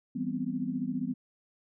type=chord; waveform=sine; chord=C major seventh; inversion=first; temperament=equal; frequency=164.81 / 196 / 246.9 / 261.6 Hz; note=E3 / G3 / B3 / C4; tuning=0 / 0 / 0 / 0 cents; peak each=-39 / -37 / -33 / -35 dBFS; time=0.15-1.14 s; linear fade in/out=10 ms; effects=none